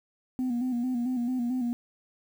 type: tone with vibrato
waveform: sine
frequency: 246.9 Hz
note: B3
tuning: in tune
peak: -24 dBFS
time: 0.39-1.73 s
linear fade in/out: 0 ms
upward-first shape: square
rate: 4.5 Hz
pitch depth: 57 cents each way
effects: tanh soft clip ceiling -24 dBFS + 9-bit

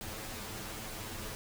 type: noise with comb filter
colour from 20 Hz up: pink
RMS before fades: -42 dBFS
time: 0.01-1.35 s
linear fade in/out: 0 ms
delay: 9.2 ms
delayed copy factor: +0.95
effects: none

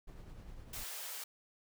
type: noise with tremolo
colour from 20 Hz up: brown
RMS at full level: -48 dBFS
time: 0.07-0.84 s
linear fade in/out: 10 ms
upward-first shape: triangle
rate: 9.9 Hz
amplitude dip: 40%
type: high-pass noise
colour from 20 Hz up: white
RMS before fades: -44 dBFS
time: 0.73-1.24 s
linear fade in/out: 5 ms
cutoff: 470 Hz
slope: 24 dB/octave
effects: none

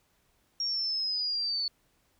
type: linear sweep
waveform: sine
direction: down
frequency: 5588 to 4435 Hz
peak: -28 dBFS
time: 0.6-1.68 s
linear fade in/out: 2 ms
effects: pink hiss -70 dBFS RMS until 2.19 s

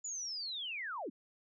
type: linear sweep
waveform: sine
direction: down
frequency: 7040 to 196 Hz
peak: -38 dBFS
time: 0.04-1.1 s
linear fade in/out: 10 ms
effects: none

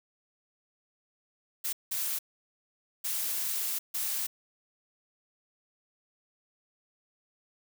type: noise bursts at uneven times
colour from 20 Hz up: blue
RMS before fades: -32 dBFS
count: 4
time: 1.64-1.73 / 1.91-2.19 / 3.04-3.79 / 3.94-4.27 s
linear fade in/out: 10 ms
effects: none

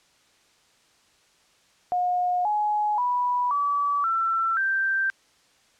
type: tone with pitch steps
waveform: sine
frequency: 719 / 840.4 / 982.2 / 1148 / 1341.7 / 1568.2 Hz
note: F#5 / G#5 / B5 / D6 / E6 / G6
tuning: -50 / +20 / -10 / -40 / +30 / 0 cents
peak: -21 dBFS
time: 1.92-5.1 s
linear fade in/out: 0 ms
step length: 530 ms
effects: white hiss -61 dBFS RMS until 5.79 s + low-pass 7000 Hz 12 dB/octave

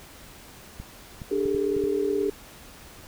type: clicks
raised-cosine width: 5 ms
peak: -25 dBFS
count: 6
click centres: 0.8 / 1.218 / 1.456 / 1.548 / 1.766 / 1.839 s
type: chord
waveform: sine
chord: D suspended fourth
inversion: none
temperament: equal with one note detuned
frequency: 293.7 / 401.2 / 440 Hz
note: D4 / G4 / A4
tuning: 0 / +40 / 0 cents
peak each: -30 / -24 / -29 dBFS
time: 1.31-2.3 s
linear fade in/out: 5 ms
effects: pink hiss -47 dBFS RMS until 3.07 s

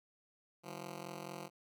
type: ring-modulated tone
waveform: 10% pulse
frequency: 173.1 Hz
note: F3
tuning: 15 cents flat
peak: -33 dBFS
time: 0.63-1.5 s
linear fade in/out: 50 ms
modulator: 22.2 Hz
effects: none

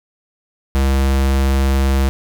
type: tone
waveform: square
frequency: 67.4 Hz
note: C#2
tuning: 48 cents flat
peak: -13 dBFS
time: 0.75-2.09 s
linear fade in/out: 0 ms
effects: none

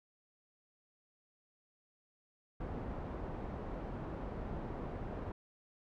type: low-pass noise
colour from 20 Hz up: pink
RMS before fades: -42 dBFS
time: 2.6-5.32 s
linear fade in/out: 5 ms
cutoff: 880 Hz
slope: 12 dB/octave
effects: none

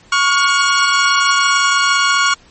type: tone pair together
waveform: sawtooth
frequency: 1114.4 / 1426 Hz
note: C#6 / F6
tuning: +9 / +36 cents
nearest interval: major third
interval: 427 cents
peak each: -10 dBFS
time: 0.12-2.34 s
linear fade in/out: 5 ms
effects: pink hiss -47 dBFS RMS until 2.5 s + MP3 32 kbps

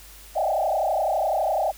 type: tone with frequency modulation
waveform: sine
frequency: 698.5 Hz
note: F5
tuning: in tune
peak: -20 dBFS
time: 0.35-1.72 s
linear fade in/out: 20 ms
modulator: 31.9 Hz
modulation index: 3.4
effects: added 50 Hz sine -47 dBFS peak until 1.77 s + white hiss -47 dBFS RMS until 1.77 s

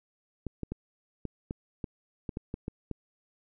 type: clicks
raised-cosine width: 3 ms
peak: -21 dBFS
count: 11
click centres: 0.467 / 0.633 / 0.72 / 1.253 / 1.509 / 1.842 / 2.292 / 2.371 / 2.541 / 2.681 / 2.913 s
effects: none

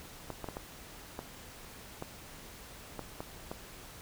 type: clicks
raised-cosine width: 1 ms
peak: -24 dBFS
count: 9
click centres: 0.303 / 0.443 / 0.487 / 0.569 / 1.191 / 2.024 / 2.993 / 3.205 / 3.515 s
effects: pink hiss -50 dBFS RMS until 4.01 s

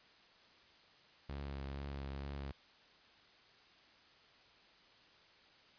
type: tone with vibrato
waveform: sawtooth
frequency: 69.3 Hz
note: C#2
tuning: in tune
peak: -38 dBFS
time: 1.29-2.52 s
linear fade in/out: 5 ms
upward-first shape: triangle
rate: 2.2 Hz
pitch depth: 31 cents each way
effects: white hiss -64 dBFS RMS until 5.78 s + resampled to 11025 Hz

